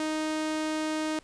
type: tone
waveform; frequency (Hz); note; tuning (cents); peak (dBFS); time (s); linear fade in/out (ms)
sawtooth; 311.1; D#4; 0; -24; 0-1.19; 2
effects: pink hiss -59 dBFS RMS until 1.23 s + resampled to 22050 Hz